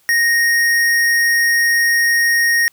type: tone with hard clipping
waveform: sine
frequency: 1863 Hz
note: A#6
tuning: 2 cents flat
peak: -13 dBFS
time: 0.09-2.68 s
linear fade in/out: 0 ms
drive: 17 dB
effects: white hiss -56 dBFS RMS until 2.72 s